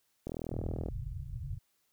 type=click train; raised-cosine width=2 ms; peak=-24 dBFS; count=26; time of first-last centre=0.27-0.886 s; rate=40.6 Hz
type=low-pass noise; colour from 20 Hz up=white; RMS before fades=-39 dBFS; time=0.51-1.59 s; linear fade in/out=5 ms; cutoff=140 Hz; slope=96 dB/octave
effects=white hiss -75 dBFS RMS until 1.92 s